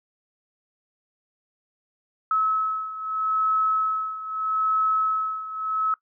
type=beating tone pair; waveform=sine; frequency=1292 / 1292.79 Hz; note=E6 / E6; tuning=-35 / -34 cents; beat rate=0.79 Hz; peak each=-23 / -27 dBFS; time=2.31-5.94 s; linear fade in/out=2 ms; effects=noise-tail reverb RT60 0.1 s tail -19 dB re dry